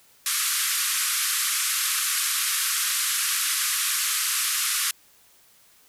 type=band-pass noise; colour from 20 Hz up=white; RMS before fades=-25 dBFS; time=0.26-4.91 s; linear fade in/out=2 ms; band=1100 to 13000 Hz; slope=96 dB/octave; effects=white hiss -57 dBFS RMS until 5.88 s